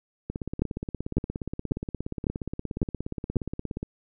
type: two click trains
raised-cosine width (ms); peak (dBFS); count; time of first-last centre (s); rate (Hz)
3; -10 / -18; 6 / 61; 0.62-3.367 / 0.3-3.829; 1.82 / 17
effects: none